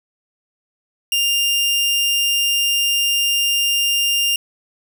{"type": "tone", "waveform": "sawtooth", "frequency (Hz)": 2800, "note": "F7", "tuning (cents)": 4, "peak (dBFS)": -12, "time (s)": [1.12, 4.36], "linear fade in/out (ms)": 2, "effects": []}